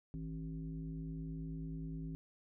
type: tone with frequency modulation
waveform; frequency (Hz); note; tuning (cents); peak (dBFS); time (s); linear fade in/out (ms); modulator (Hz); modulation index
sine; 160.3; E3; -48; -40; 0.14-2.15; 0; 110; 0.99
effects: none